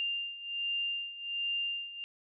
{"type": "beating tone pair", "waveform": "sine", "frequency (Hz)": [2794, 2795.3], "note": ["F7", "F7"], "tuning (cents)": [0, 1], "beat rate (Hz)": 1.3, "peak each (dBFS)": [-38, -34], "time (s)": [0, 2.04], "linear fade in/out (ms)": 0, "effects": []}